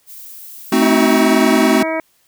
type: noise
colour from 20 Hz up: violet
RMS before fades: -35 dBFS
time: 0.06-1.23 s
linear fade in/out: 50 ms
type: chord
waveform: square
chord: A diminished seventh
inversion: none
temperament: equal with one note detuned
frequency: 220 / 261.6 / 311.1 / 373.2 Hz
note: A3 / C4 / Eb4 / Gb4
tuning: 0 / 0 / 0 / +15 cents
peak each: -17 / -16 / -19 / -18 dBFS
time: 0.72-1.83 s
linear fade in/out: 5 ms
type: harmonic tone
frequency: 321 Hz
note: E4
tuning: 46 cents flat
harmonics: 1 / 2 / 3 / 4 / 5 / 6 / 7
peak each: -23 / -20 / -26 / -31 / -32 / -31 / -26 dBFS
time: 0.82-2 s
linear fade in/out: 2 ms
effects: white hiss -58 dBFS RMS until 2.27 s